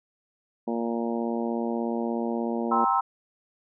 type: harmonic tone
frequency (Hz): 116.6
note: A#2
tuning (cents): +1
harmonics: 2 / 3 / 4 / 5 / 6 / 7 / 8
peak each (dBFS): -28 / -32 / -34 / -36 / -38 / -39 / -40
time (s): 0.67-2.85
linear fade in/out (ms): 10
type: chord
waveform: sine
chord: C dominant seventh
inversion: second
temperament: just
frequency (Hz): 784.9 / 941.9 / 1046.5 / 1308.1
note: G5 / Bb5 / C6 / E6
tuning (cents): +2 / +18 / 0 / -14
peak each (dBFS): -26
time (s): 2.71-3.01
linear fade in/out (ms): 10
effects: none